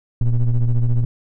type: ring-modulated tone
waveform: triangle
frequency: 62.9 Hz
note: B1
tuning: 32 cents sharp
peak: -8 dBFS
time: 0.21-1.05 s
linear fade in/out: 5 ms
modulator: 55.8 Hz
effects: none